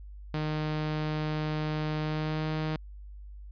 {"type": "tone with pitch glide", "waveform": "sawtooth", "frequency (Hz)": [153.6, 155.83], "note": ["D#3", "D#3"], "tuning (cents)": [-22, 3], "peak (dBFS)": -25, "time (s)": [0.34, 2.76], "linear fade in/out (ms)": 0, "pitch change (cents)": 25, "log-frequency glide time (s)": [1.99, 2.47], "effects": ["added 50 Hz sine -42 dBFS peak until 3.51 s", "resampled to 11025 Hz"]}